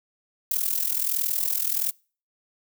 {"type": "noise with amplitude modulation", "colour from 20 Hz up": "violet", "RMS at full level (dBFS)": -22, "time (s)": [0.51, 1.91], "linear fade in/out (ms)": 2, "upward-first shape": "sine", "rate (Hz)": 41.4, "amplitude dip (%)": 80, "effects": ["noise-tail reverb RT60 0.4 s tail -26 dB re dry"]}